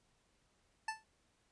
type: tone with exponential decay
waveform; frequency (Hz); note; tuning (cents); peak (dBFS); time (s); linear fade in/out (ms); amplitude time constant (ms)
25% pulse; 880; A5; 0; -30; 0.88-1.04; 5; 33
effects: pink hiss -75 dBFS RMS until 1.51 s + resampled to 22050 Hz